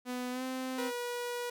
sawtooth tone with pitch glide, 249.2 to 258.9 Hz, B3 to C4, +16 to -18 cents, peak -31 dBFS, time 0.05-0.92 s, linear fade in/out 50 ms, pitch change +66 cents, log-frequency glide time 0.31-0.43 s
sawtooth tone, 484.4 Hz, B4, 34 cents flat, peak -31 dBFS, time 0.78-1.5 s, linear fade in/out 5 ms
effects none

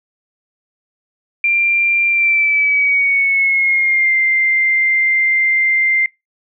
sine tone with pitch glide, 2376 to 2092 Hz, D7 to C7, +20 to -1 cents, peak -11 dBFS, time 1.44-6.06 s, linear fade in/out 2 ms, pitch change -221 cents, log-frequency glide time 2.07-4.16 s, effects noise-tail reverb RT60 0.2 s tail -23 dB re dry

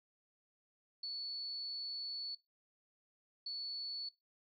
sine tone bursts at uneven times, 4435 Hz, C#8, in tune, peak -39 dBFS, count 2, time 1.03-2.35 / 3.46-4.09 s, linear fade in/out 5 ms, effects noise-tail reverb RT60 0.2 s tail -21 dB re dry

